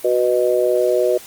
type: chord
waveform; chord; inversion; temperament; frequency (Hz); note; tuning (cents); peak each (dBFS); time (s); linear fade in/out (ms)
sine; B major; second; just; 370.4 / 493.9 / 617.4; F#4 / B4 / D#5; +2 / 0 / -14; -18; 0.04-1.18; 10
effects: white hiss -39 dBFS RMS until 1.26 s + Opus 32 kbps